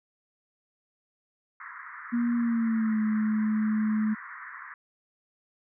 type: band-pass noise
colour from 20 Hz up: white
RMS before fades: -43 dBFS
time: 1.6-4.74 s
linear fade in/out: 2 ms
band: 1000 to 2000 Hz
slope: 96 dB/octave
type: tone with pitch glide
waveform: sine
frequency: 237.7 to 215.5 Hz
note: A#3 to A3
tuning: +34 to -36 cents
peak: -23 dBFS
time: 2.12-4.15 s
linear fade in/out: 20 ms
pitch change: -170 cents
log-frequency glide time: 2.36-3 s
effects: none